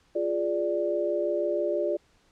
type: chord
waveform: sine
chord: D diminished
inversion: first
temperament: equal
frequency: 349.2 / 415.3 / 587.3 Hz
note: F4 / Ab4 / D5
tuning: 0 / 0 / 0 cents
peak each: -29 / -31 / -27 dBFS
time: 0.15-1.97 s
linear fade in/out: 10 ms
effects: pink hiss -64 dBFS RMS until 2.31 s + low-pass 7000 Hz 12 dB/octave